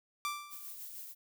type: tone with exponential decay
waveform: sawtooth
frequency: 1174.7 Hz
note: D6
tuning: in tune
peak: -28 dBFS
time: 0.25-0.76 s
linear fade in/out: 0 ms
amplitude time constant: 110 ms
type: noise with tremolo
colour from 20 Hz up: violet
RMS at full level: -44 dBFS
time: 0.49-1.15 s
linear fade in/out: 50 ms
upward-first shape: triangle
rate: 6.5 Hz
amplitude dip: 45%
effects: none